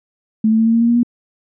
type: tone with pitch steps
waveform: sine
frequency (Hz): 218.6 / 221.5 / 224.5 / 227.5 / 230.5 / 233.6 / 236.7 / 239.9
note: A3 / A3 / A3 / A#3 / A#3 / A#3 / A#3 / A#3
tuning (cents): -11 / +12 / +35 / -42 / -19 / +4 / +27 / +50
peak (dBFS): -10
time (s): 0.44-1.032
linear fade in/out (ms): 5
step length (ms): 74
effects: none